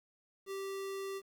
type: tone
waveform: square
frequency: 390 Hz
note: G4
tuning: 9 cents flat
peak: -39 dBFS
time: 0.46-1.22 s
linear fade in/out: 50 ms
effects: 11-bit